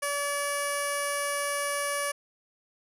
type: tone with low-pass filter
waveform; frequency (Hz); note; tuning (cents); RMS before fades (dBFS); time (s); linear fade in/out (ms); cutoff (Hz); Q
15% pulse; 573; D5; -43; -30; 0.02-2.12; 10; 11000; 4.6
effects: none